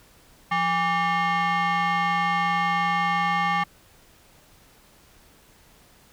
sine tone with frequency modulation, 174.61 Hz, F3, in tune, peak -18 dBFS, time 0.51-3.64 s, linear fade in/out 10 ms, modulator 988 Hz, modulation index 1.9, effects tanh soft clip ceiling -19 dBFS + pink hiss -55 dBFS RMS until 6.12 s

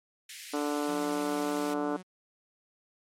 pink high-pass noise, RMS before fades -44 dBFS, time 0.29-1.74 s, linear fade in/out 5 ms, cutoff 1800 Hz, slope 48 dB/octave
harmonic tone, 146.83 Hz, D3, in tune, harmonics 2 / 3 / 4 / 5 / 6 / 7 / 8 / 9 / 10, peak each -31 / -35 / -37 / -39 / -41 / -42 / -43 / -44 / -45 dBFS, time 0.53-1.97 s, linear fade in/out 10 ms
sawtooth tone with pitch glide, 179 to 184.14 Hz, F3 to F#3, +43 to -8 cents, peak -39 dBFS, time 0.87-2.03 s, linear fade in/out 20 ms, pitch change +49 cents, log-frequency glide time 1.13-1.21 s
effects low-pass 12000 Hz 12 dB/octave + MP3 64 kbps

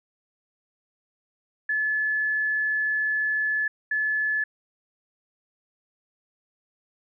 sine tone bursts at uneven times, 1723 Hz, A6, 37 cents flat, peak -22 dBFS, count 2, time 1.69-3.68 / 3.91-4.44 s, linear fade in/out 5 ms, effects none

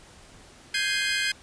25% pulse chord, Ab major seventh, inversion third, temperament equal, 1568 / 1661.2 / 2093 / 2489 Hz, G6 / Ab6 / C7 / Eb7, 0 / 0 / 0 / 0 cents, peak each -25 / -26 / -26 / -27 dBFS, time 0.74-1.32 s, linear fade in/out 5 ms, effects pink hiss -51 dBFS RMS until 1.42 s + resampled to 22050 Hz

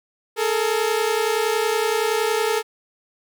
sawtooth tone pair together, 425 / 455.7 Hz, G#4 / A#4, +40 / -39 cents, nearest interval minor second, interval 121 cents, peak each -18 dBFS, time 0.36-2.63 s, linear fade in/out 50 ms, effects none

